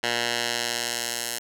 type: tone with band-pass filter sweep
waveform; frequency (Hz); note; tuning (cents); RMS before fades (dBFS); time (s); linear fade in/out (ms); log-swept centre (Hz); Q
10% pulse; 119.1; A#2; +38; -28; 0.03-1.39; 10; 3000 to 9400; 0.72
effects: none